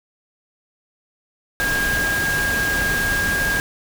sine tone in noise, 1623 Hz, G#6, 40 cents flat, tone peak -19 dBFS, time 1.6-3.6 s, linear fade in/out 0 ms, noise pink, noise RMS -25 dBFS, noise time 1.6-3.6 s, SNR +3 dB, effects none

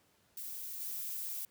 violet noise with level steps, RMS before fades -43 / -40 dBFS, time 0.37-1.45 s, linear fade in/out 2 ms, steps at 0.79 s, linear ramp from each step 20 ms, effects pink hiss -70 dBFS RMS until 1.5 s + high-pass 80 Hz 12 dB/octave

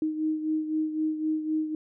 sine beating tone pair, 311.1 / 315 Hz, D#4 / D#4, 0 / +21 cents, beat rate 3.9 Hz, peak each -26 / -33 dBFS, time 0.02-1.75 s, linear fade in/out 2 ms, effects none

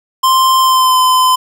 square tone with pitch glide, 1046.5 to 1023.2 Hz, C6 to C6, 0 to -39 cents, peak -8 dBFS, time 0.23-1.36 s, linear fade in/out 10 ms, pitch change -39 cents, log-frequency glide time 0.6-0.97 s, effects 7-bit

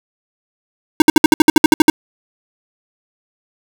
square tone bursts, 311.1 Hz, D#4, in tune, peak -3 dBFS, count 12, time 1-1.9 s, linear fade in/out 2 ms, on 20 ms, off 60 ms, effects none

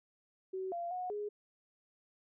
sine tone with pitch steps, 377.4 / 689 / 729 / 415.2 Hz, F#4 / F5 / F#5 / G#4, +34 / -24 / -26 / 0 cents, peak -36 dBFS, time 0.53-1.29 s, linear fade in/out 10 ms, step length 190 ms, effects none

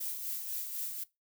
violet noise with tremolo, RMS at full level -36 dBFS, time 0-1.04 s, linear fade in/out 10 ms, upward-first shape sine, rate 4 Hz, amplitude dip 45%, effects noise-tail reverb RT60 0.2 s tail -20 dB re dry

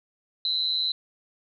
sine tone with amplitude modulation, 4010 Hz, B7, 26 cents sharp, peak -19 dBFS, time 0.45-0.92 s, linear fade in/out 2 ms, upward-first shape sine, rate 160 Hz, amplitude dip 95%, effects none

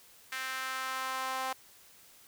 sawtooth tone with high-pass filter sweep, 261.6 Hz, C4, in tune, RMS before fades -36 dBFS, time 0.32-1.53 s, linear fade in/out 5 ms, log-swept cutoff 1700 to 850 Hz, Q 2.2, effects white hiss -58 dBFS RMS until 2.27 s

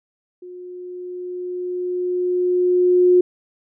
sine tone with level ramp, 360 Hz, F#4, 47 cents flat, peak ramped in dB -34 to -9 dBFS, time 0.42-3.21 s, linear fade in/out 5 ms, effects none

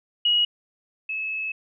sine tone pair in turn, 2900 / 2593 Hz, F#7 / E7, -35 / -29 cents, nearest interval major second, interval 194 cents, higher first, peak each -17 / -26 dBFS, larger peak first, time 0.25-0.45 / 1.09-1.52 s, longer second, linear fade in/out 5 ms, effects none

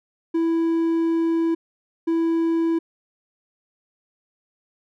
triangle tone pair in turn, 330.2 / 330.2 Hz, E4 / E4, +3 / +3 cents, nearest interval unison, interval 0 cents, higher neither, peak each -16 dBFS, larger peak neither, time 0.34-1.55 / 2.07-2.79 s, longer first, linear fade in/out 10 ms, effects none

